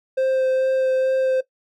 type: tone with vibrato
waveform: triangle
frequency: 523.3 Hz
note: C5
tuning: in tune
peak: -15 dBFS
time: 0.17-1.41 s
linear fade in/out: 10 ms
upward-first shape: sine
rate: 2.3 Hz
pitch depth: 10 cents each way
effects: noise-tail reverb RT60 0.1 s tail -17 dB re dry